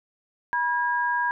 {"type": "tone pair together", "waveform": "sine", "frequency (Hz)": [970, 1631.3], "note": ["B5", "G#6"], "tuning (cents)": [-31, -31], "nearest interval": "major sixth", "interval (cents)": 900, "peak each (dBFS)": [-24, -25], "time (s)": [0.53, 1.31], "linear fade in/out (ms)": 0, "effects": []}